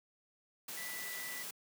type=tone in noise; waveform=sine; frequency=1975.5 Hz; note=B6; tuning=in tune; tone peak=-44 dBFS; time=0.77-1.43 s; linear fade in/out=5 ms; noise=white; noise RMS=-44 dBFS; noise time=0.68-1.51 s; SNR=-3 dB; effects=high-pass 150 Hz 12 dB/octave